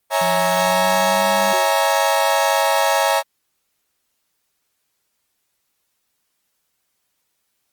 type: chord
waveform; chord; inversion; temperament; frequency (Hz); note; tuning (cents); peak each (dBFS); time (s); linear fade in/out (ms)
35% pulse; A# half-diminished seventh; first; equal with one note detuned; 554.4 / 652.4 / 830.6 / 932.3; C#5 / E5 / G#5 / A#5; 0 / -18 / 0 / 0; -19; 0.1-3.23; 50
type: tone with pitch glide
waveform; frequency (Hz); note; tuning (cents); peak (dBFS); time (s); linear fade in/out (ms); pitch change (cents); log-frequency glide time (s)
sine; 174.5 to 198.15; F3 to G3; -1 to +19; -27; 0.21-1.53; 5; +220; 0.41-1.3
type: tone with exponential decay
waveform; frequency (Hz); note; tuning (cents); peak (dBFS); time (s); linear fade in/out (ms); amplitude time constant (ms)
sine; 370.5; F#4; +2; -26; 1.53-1.86; 5; 70
effects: white hiss -71 dBFS RMS until 7.72 s + Opus 32 kbps